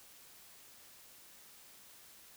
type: silence
effects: white hiss -58 dBFS RMS until 2.36 s